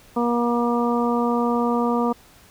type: harmonic tone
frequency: 238.4 Hz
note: A#3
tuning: 39 cents sharp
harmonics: 1 / 2 / 3 / 4 / 5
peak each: -21 / -24 / -28 / -27 / -28 dBFS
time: 0.16-2.13 s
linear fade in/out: 10 ms
effects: pink hiss -51 dBFS RMS until 2.5 s